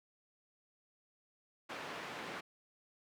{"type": "band-pass noise", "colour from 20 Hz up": "white", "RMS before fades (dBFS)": -45, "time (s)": [1.69, 2.41], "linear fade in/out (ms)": 10, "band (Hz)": [180, 1900], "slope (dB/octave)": 12, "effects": []}